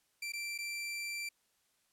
sawtooth tone with dropouts, 2349 Hz, D7, in tune, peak -34 dBFS, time 0.22-1.29 s, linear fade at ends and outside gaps 5 ms, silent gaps 0.322-0.334 / 0.579-0.586 s, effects white hiss -75 dBFS RMS until 1.92 s + low-pass 12000 Hz 12 dB/octave

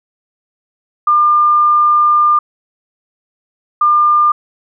sine tone bursts at uneven times, 1200 Hz, D6, 37 cents sharp, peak -7 dBFS, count 2, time 1.07-2.39 / 3.81-4.32 s, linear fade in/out 5 ms, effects none

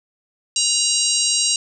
harmonic tone with a mistuned harmonic, 942 Hz, A#5, 18 cents sharp, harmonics 3 / 4 / 5 / 6 / 7 / 8 / 9, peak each -24 / -24 / -24 / -24 / -24 / -24 / -24 dBFS, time 0.56-1.56 s, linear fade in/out 2 ms, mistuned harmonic 4, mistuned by +68 cents, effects none

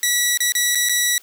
10% pulse tone with dropouts, 1945 Hz, B6, 27 cents flat, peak -7 dBFS, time 0.03-1.18 s, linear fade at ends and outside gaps 1 ms, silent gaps 0.374-0.404 / 0.521-0.551 / 0.749-0.754 / 0.888-0.894 s, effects white hiss -49 dBFS RMS until 1.22 s + high-pass 300 Hz 12 dB/octave

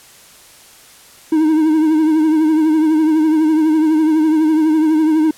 triangle tone with vibrato, 312.8 Hz, D#4, 9 cents sharp, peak -8 dBFS, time 1.32-5.31 s, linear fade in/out 5 ms, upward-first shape triangle, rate 12 Hz, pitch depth 62 cents each way, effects white hiss -43 dBFS RMS until 5.37 s + low-pass 12000 Hz 12 dB/octave

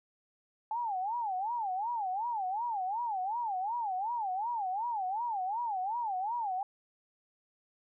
sine tone with vibrato, 842 Hz, G#5, 24 cents sharp, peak -31 dBFS, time 0.71-6.63 s, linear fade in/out 2 ms, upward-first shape sine, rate 2.7 Hz, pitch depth 240 cents each way, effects none

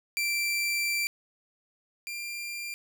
sawtooth tone pair in turn, 2349 / 2382 Hz, D7 / D7, 0 / +24 cents, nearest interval unison, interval 24 cents, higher second, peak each -23 / -31 dBFS, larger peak first, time 0.17-1.07 / 2.07-2.74 s, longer first, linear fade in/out 0 ms, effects none

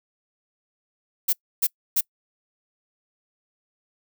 violet noise bursts, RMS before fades -20 dBFS, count 3, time 1.28-2.01 s, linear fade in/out 10 ms, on 50 ms, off 290 ms, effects noise-tail reverb RT60 0.1 s tail -26 dB re dry

